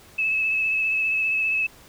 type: tone with vibrato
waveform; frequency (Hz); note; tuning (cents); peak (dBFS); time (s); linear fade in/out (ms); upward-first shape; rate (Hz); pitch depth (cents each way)
sine; 2600; E7; -24; -20; 0.18-1.67; 10; sine; 15; 25
effects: pink hiss -50 dBFS RMS until 1.88 s